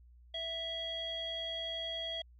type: tone with low-pass filter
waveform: square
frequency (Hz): 659.3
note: E5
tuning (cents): 0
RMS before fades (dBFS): -39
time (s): 0.34-2.22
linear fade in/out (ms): 5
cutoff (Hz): 3300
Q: 9.6
effects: added 60 Hz sine -56 dBFS peak until 2.39 s